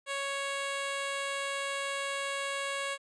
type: tone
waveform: 10% pulse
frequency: 554.4 Hz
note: C#5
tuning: in tune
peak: -24 dBFS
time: 0.06-2.98 s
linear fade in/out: 50 ms
effects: resampled to 22050 Hz